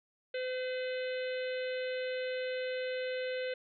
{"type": "harmonic tone with a mistuned harmonic", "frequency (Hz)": 510, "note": "C5", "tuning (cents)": -44, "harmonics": [1, 3, 4, 5, 6, 7, 8], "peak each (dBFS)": [-34, -44, -46, -48, -50, -51, -52], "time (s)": [0.34, 3.54], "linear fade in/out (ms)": 5, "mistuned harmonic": 6, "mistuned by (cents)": -25, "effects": []}